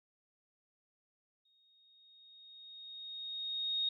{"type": "tone with exponential growth", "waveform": "sine", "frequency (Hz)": 3729, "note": "A#7", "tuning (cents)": 0, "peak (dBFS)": -30, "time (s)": [1.45, 3.89], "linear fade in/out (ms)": 5, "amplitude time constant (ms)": 530, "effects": []}